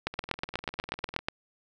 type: two click trains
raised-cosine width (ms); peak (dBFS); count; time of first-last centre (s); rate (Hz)
0.3; -22 / -12; 22 / 11; 0.14-1.19 / 0.07-1.285; 20 / 8.23
effects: none